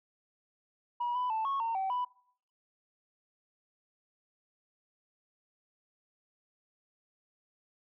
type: tone with pitch steps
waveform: sine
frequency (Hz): 964 / 995 / 882 / 1100 / 913 / 768 / 990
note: B5 / B5 / A5 / C#6 / A#5 / G5 / B5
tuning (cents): -42 / +13 / +4 / -14 / -36 / -36 / +4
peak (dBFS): -28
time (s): 1-2.05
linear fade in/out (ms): 10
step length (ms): 150
effects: noise-tail reverb RT60 0.6 s tail -23 dB re dry + tanh soft clip ceiling -27 dBFS